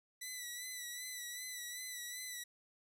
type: tone with vibrato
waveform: 10% pulse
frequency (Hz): 1975.5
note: B6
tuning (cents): 0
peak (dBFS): -34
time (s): 0.21-2.44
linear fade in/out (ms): 10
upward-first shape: sine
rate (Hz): 2.6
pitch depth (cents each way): 43
effects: none